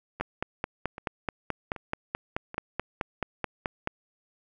two click trains, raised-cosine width 0.5 ms, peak -24 / -13 dBFS, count 4 / 18, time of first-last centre 0.2-2.544 / 0.21-3.874 s, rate 1.28 / 4.64 Hz, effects none

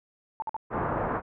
sine tone bursts, 880 Hz, A5, in tune, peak -28 dBFS, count 3, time 0.4-0.565 s, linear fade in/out 0 ms, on 21 ms, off 51 ms
white low-pass noise, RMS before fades -29 dBFS, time 0.7-1.22 s, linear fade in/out 50 ms, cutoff 1300 Hz, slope 24 dB/octave
effects low-pass 2000 Hz 12 dB/octave

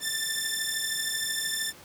10% pulse beating tone pair, 1771 / 1784 Hz, A6 / A6, +11 / +23 cents, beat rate 13 Hz, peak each -22 dBFS, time 0-1.73 s, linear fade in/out 50 ms, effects pink hiss -50 dBFS RMS until 1.84 s + high-pass 100 Hz 12 dB/octave

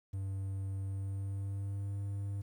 triangle tone with pitch glide, 96.9 to 99.74 Hz, G2 to G2, -20 to +30 cents, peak -33 dBFS, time 0.13-2.42 s, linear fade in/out 10 ms, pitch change +50 cents, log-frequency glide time 0.82-1.94 s, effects 11-bit

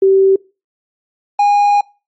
sine / triangle tone pair in turn, 386.3 / 818.5 Hz, G4 / G#5, -25 / -25 cents, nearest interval octave + minor second, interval 1300 cents, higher second, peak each -6 dBFS, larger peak neither, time 0.02-0.36 / 1.39-1.81 s, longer second, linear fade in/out 5 ms, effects noise-tail reverb RT60 0.3 s tail -23 dB re dry + MP3 32 kbps

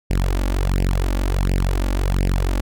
sawtooth tone with flanger, 46.25 Hz, F#1, in tune, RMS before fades -19 dBFS, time 0.1-2.61 s, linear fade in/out 10 ms, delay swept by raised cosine 0.38 to 3.58 ms, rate 1.4 Hz, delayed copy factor +1, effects none

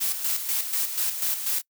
blue noise with tremolo, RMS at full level -25 dBFS, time 0-1.62 s, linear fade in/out 20 ms, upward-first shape square, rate 4.1 Hz, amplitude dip 55%, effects noise-tail reverb RT60 0.1 s tail -23 dB re dry

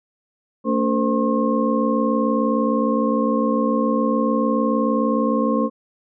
sine tone cluster, 224.4 / 284 / 451.1 / 518 / 1074 Hz, A3 / C#4 / A4 / C5 / C6, +34 / +42 / +43 / -17 / +45 cents, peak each -20 / -23 / -27 / -23 / -25 dBFS, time 0.64-5.7 s, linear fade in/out 50 ms, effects none

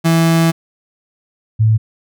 35% pulse / sine tone pair in turn, 164.81 / 110 Hz, E3 / A2, 0 / 0 cents, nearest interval perfect fifth, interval 700 cents, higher first, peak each -8 dBFS, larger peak neither, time 0.04-0.52 / 1.59-1.78 s, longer first, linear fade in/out 20 ms, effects none

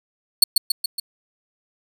sawtooth tone with echo, 4394 Hz, C#8, 16 cents flat, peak -5 dBFS, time 0.42-0.44 s, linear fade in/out 5 ms, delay 140 ms, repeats 4, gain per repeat -4 dB, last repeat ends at 1 s, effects none

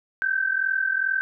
sine tone pair together, 1539.6 / 1582 Hz, G6 / G6, -32 / +15 cents, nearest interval unison, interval 47 cents, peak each -23 / -25 dBFS, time 0.22-1.21 s, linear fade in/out 0 ms, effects none

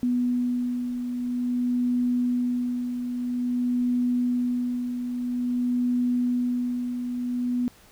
sine beating tone pair, 245.9 / 246.4 Hz, B3 / B3, -7 / -4 cents, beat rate 0.5 Hz, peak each -23 / -32 dBFS, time 0.03-7.68 s, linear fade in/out 0 ms, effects pink hiss -54 dBFS RMS until 7.91 s

